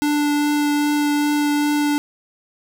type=tone with vibrato; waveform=square; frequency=293.7 Hz; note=D4; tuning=in tune; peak=-17 dBFS; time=0.02-1.98 s; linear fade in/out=0 ms; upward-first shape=triangle; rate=2.5 Hz; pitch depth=9 cents each way; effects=none